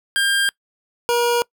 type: tone pair in turn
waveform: 25% pulse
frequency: 1600 / 477.1 Hz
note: G6 / A#4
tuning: +35 / +40 cents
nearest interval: octave + major sixth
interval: 2095 cents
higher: first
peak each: -12 dBFS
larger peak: neither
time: 0.16-0.49 / 1.09-1.42 s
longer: neither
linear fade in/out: 0 ms
effects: noise-tail reverb RT60 0.1 s tail -24 dB re dry